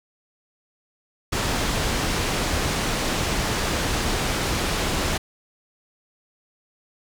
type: low-pass noise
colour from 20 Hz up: pink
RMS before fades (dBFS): -24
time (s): 1.32-5.18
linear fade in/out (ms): 10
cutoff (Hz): 7800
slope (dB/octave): 12
effects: none